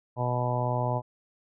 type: harmonic tone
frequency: 123.47 Hz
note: B2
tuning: in tune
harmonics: 1 / 2 / 3 / 4 / 5 / 6 / 7 / 8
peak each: -28 / -38 / -39 / -37 / -32 / -37 / -33 / -35 dBFS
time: 0.16-1.02 s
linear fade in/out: 50 ms
effects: none